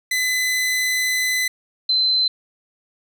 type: tone pair in turn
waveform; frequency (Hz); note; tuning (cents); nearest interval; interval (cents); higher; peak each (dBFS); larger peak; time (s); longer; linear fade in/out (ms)
sawtooth / sine; 2014 / 4069; B6 / C8; +33 / -49; octave; 1218; second; -15; neither; 0.11-1.48 / 1.89-2.28; first; 5
effects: none